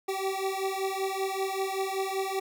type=beating tone pair; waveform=25% pulse; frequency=382.8 / 388 Hz; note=G4 / G4; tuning=-41 / -18 cents; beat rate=5.2 Hz; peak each=-28 dBFS; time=0.08-2.4 s; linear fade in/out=10 ms; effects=none